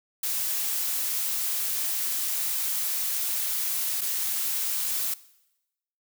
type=noise with dropouts; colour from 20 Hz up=blue; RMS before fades=-28 dBFS; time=0.23-5.14 s; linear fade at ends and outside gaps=5 ms; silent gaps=4.01-4.015 s; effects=noise-tail reverb RT60 0.9 s tail -19 dB re dry